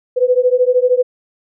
sine beating tone pair, 493.9 / 506.9 Hz, B4 / B4, 0 / +45 cents, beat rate 13 Hz, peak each -13 dBFS, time 0.16-1.03 s, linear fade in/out 20 ms, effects none

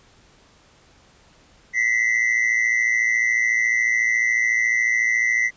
triangle tone pair together, 1944 / 2058 Hz, B6 / C7, -28 / -29 cents, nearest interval minor second, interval 99 cents, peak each -19 / -18 dBFS, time 1.73-5.51 s, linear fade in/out 50 ms, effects pink hiss -54 dBFS RMS until 5.56 s + resampled to 16000 Hz

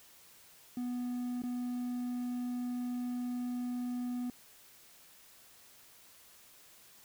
triangle tone with dropouts, 246.1 Hz, B3, 6 cents flat, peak -32 dBFS, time 0.77-4.3 s, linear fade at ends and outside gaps 2 ms, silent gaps 1.42-1.436 s, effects white hiss -59 dBFS RMS until 7.04 s

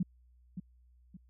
sine tone with echo, 181.9 Hz, F#3, 29 cents flat, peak -27 dBFS, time 0-0.03 s, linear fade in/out 5 ms, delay 570 ms, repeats 2, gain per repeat -9 dB, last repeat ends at 1.17 s, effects added 61 Hz sine -60 dBFS peak until 1.29 s

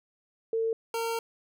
sine / 25% pulse tone pair in turn, 450.8 / 458.2 Hz, A4 / A#4, +42 / -30 cents, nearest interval unison, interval 28 cents, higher second, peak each -25 dBFS, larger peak neither, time 0.53-0.73 / 0.94-1.19 s, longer second, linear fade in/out 2 ms, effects none

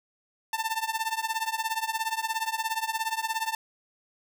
sawtooth tone with tremolo, 892 Hz, A5, 23 cents sharp, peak -20 dBFS, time 0.53-3.55 s, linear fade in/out 2 ms, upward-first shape triangle, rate 17 Hz, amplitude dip 95%, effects none

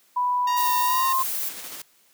sine tone with pitch glide, 987.8 to 1052.6 Hz, B5 to C6, 0 to +10 cents, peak -20 dBFS, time 0.16-1.23 s, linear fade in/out 10 ms, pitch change +110 cents, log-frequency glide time 0.86-1.05 s
10% pulse tone with vibrato, 928 Hz, A#5, 8 cents flat, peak -21 dBFS, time 0.47-1.13 s, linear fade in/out 5 ms, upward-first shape sine, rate 2.6 Hz, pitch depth 19 cents each way
violet noise, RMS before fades -28 dBFS, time 0.56-1.5 s, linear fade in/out 20 ms
white noise with tremolo, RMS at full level -36 dBFS, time 1.18-1.82 s, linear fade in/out 5 ms, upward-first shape square, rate 13 Hz, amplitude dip 25%
effects white hiss -60 dBFS RMS until 2.13 s + high-pass 150 Hz 12 dB/octave

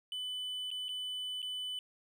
triangle tone with dropouts, 3000 Hz, F#7, 23 cents sharp, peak -35 dBFS, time 0.12-1.79 s, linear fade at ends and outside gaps 1 ms, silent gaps 0.705-0.713 / 0.884-0.89 / 1.419-1.427 s, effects none

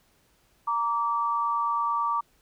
sine tone pair together, 931 / 1160 Hz, A#5 / D6, -2 / -22 cents, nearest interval major third, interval 380 cents, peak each -28 / -25 dBFS, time 0.67-2.21 s, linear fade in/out 10 ms, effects pink hiss -65 dBFS RMS until 2.41 s

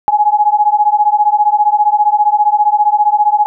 sine beating tone pair, 830.6 / 845.6 Hz, G#5 / G#5, 0 / +31 cents, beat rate 15 Hz, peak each -11 dBFS, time 0.08-3.46 s, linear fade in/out 0 ms, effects none

